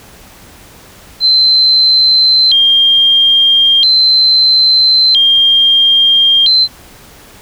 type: tone with vibrato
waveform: sine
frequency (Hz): 3619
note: A7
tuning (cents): +48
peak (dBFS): -5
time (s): 1.2-6.68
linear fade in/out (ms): 50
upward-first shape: square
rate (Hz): 0.38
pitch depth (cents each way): 210
effects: pink hiss -38 dBFS RMS until 7.41 s